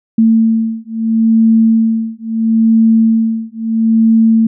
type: beating tone pair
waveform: sine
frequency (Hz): 224.1 / 224.85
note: A3 / A3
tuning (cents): +32 / +38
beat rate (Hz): 0.75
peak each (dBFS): -11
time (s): 0.18-4.47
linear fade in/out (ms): 5
effects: none